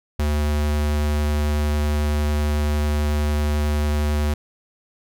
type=tone with vibrato; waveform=square; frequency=74.4 Hz; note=D2; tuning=23 cents sharp; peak=-19 dBFS; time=0.19-4.34 s; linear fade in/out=5 ms; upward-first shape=triangle; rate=11 Hz; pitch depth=8 cents each way; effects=none